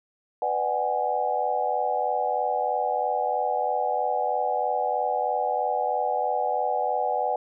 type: chord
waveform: sine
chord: G# half-diminished seventh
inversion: first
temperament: just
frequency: 498.4 / 598 / 747.5 / 830.6 Hz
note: B4 / D5 / F#5 / G#5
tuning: +16 / +31 / +17 / 0 cents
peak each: -30 / -30 / -26 / -28 dBFS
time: 0.42-7.36 s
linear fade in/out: 2 ms
effects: none